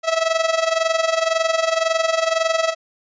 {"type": "tone with amplitude modulation", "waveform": "sawtooth", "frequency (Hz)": 652, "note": "E5", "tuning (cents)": -19, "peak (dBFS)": -10, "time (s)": [0.03, 2.75], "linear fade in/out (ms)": 50, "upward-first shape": "sine", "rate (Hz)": 21.9, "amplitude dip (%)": 75, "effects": ["resampled to 16000 Hz"]}